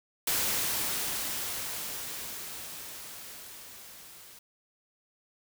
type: noise with level ramp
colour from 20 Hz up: white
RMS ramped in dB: -28 to -51 dBFS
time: 0.27-4.39 s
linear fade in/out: 5 ms
effects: none